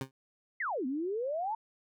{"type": "tone with exponential decay", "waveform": "20% pulse", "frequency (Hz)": 133, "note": "C3", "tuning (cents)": 29, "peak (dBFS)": -27, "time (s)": [0.01, 0.11], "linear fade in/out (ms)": 2, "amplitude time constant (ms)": 20}
{"type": "exponential two-way sweep", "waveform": "sine", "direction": "down then up", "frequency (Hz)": [2151, 246.9, 917], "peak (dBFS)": -31, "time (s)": [0.6, 1.55], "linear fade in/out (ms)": 5, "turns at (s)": 0.86}
{"effects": []}